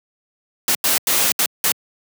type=noise bursts at uneven times; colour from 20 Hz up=white; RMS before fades=-17 dBFS; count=5; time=0.68-0.75 / 0.84-0.98 / 1.07-1.32 / 1.39-1.46 / 1.64-1.72 s; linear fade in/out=2 ms; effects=high-pass 150 Hz 12 dB/octave